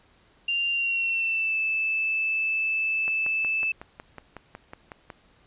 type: tone with pitch glide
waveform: sine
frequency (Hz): 2785 to 2629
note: F7 to E7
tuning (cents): -5 to -5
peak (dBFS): -23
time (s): 0.48-3.72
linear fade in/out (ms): 5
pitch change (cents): -100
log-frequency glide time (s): 0.71-1.57
type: click train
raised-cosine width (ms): 0.5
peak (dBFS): -23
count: 12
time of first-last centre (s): 3.08-5.102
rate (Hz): 5.44
effects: pink hiss -60 dBFS RMS until 5.46 s + resampled to 8000 Hz